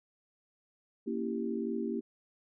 sine chord, A# diminished seventh, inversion none, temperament equal, 233.1 / 277.2 / 329.6 / 392 Hz, A#3 / C#4 / E4 / G4, 0 / 0 / 0 / 0 cents, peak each -35 / -40 / -38 / -37 dBFS, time 1.06-2.01 s, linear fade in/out 20 ms, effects none

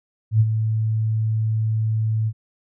sine tone with ADSR envelope, 110 Hz, A2, in tune, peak -10 dBFS, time 0.31-2.33 s, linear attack 92 ms, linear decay 44 ms, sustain -8 dB, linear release 56 ms, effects none

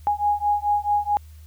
sine beating tone pair, 824 / 828.6 Hz, G#5 / G#5, -14 / -4 cents, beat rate 4.6 Hz, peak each -22 dBFS, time 0.07-1.17 s, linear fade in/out 0 ms, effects added 77 Hz sine -41 dBFS peak until 1.46 s + white hiss -58 dBFS RMS until 1.46 s

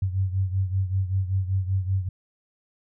sine beating tone pair, 94 / 99.2 Hz, F#2 / G2, +28 / +21 cents, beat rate 5.2 Hz, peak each -23 / -28 dBFS, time 0.02-2.09 s, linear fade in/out 5 ms, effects none

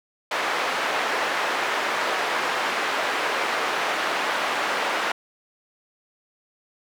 white band-pass noise, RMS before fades -25 dBFS, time 0.31-5.12 s, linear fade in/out 5 ms, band 450 to 1800 Hz, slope 12 dB/octave, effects none

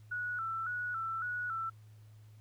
sine tone with vibrato, 1396.9 Hz, F6, in tune, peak -34 dBFS, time 0.11-1.7 s, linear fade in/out 10 ms, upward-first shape square, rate 1.8 Hz, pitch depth 81 cents each way, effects added 107 Hz sine -53 dBFS peak until 2.4 s + pink hiss -70 dBFS RMS until 2.4 s

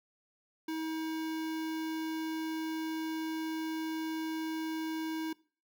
square tone with notch filter, 319.1 Hz, D#4, 44 cents sharp, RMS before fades -36 dBFS, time 0.68-5.33 s, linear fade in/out 5 ms, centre 8300 Hz, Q 1.7, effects noise-tail reverb RT60 0.4 s tail -21 dB re dry

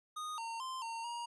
square tone with pitch steps, 1238 / 915 / 1041 / 915 / 946 Hz, D#6 / A#5 / C6 / A#5 / A#5, -9 / -32 / -9 / -32 / +25 cents, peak -40 dBFS, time 0.16-1.26 s, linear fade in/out 10 ms, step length 220 ms, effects resampled to 24000 Hz

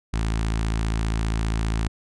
sawtooth tone with notch filter, 55 Hz, A1, in tune, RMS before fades -24 dBFS, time 0.13-1.88 s, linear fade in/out 10 ms, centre 520 Hz, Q 1.3, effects resampled to 22050 Hz

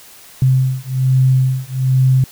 sine beating tone pair, 129.9 / 131.1 Hz, C3 / C3, -12 / +4 cents, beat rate 1.2 Hz, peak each -14 dBFS, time 0.42-2.24 s, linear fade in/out 2 ms, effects white hiss -41 dBFS RMS until 2.31 s

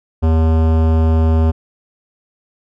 sine tone with hard clipping, 80.4 Hz, E2, 43 cents flat, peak -12 dBFS, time 0.22-1.52 s, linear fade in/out 20 ms, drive 18 dB, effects none

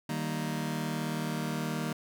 sawtooth chord, Eb major, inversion none, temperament just, 155.56 / 194.45 / 233.3 Hz, Eb3 / G3 / Bb3, 0 / -14 / +2 cents, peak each -30 / -34 / -31 dBFS, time 0.09-1.93 s, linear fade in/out 5 ms, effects none

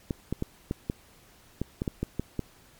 clicks, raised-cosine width 3 ms, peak -15 dBFS, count 11, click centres 0.108 / 0.326 / 0.424 / 0.711 / 0.899 / 1.616 / 1.819 / 1.878 / 2.03 / 2.196 / 2.393 s, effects pink hiss -57 dBFS RMS until 2.79 s + MP3 96 kbps

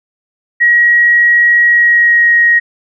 sine tone with pitch glide, 1903 to 1884.4 Hz, A#6 to A#6, +35 to +18 cents, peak -5 dBFS, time 0.6-2.6 s, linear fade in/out 20 ms, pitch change -17 cents, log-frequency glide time 1.66-2.32 s, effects none

